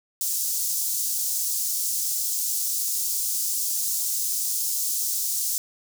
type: high-pass noise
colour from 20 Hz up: pink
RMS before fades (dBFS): -26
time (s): 0.21-5.58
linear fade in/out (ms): 0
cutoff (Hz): 5900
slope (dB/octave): 24
effects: none